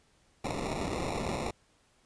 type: noise with sample-and-hold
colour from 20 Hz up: white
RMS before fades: -34 dBFS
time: 0.44-1.51 s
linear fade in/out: 5 ms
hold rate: 1575 Hz
effects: pink hiss -67 dBFS RMS until 2.05 s + resampled to 22050 Hz